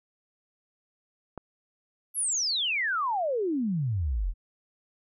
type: click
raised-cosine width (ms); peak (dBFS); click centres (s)
1; -23; 1.377
type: exponential sweep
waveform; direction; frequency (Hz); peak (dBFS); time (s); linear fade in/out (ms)
sine; down; 11740 to 36.71; -25; 2.14-4.34; 50
effects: none